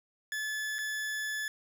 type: tone with dropouts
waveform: 40% pulse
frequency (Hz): 1725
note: A6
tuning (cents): -35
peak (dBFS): -32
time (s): 0.32-1.48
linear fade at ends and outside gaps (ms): 1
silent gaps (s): 0.784-0.788
effects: none